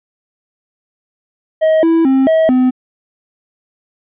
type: tone with pitch steps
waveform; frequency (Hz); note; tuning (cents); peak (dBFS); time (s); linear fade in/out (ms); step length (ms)
triangle; 633 / 329 / 266.1 / 642 / 254.7; D#5 / E4 / C4 / E5 / C4; +30 / -3 / +29 / -46 / -46; -6; 1.61-2.71; 20; 220
effects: resampled to 8000 Hz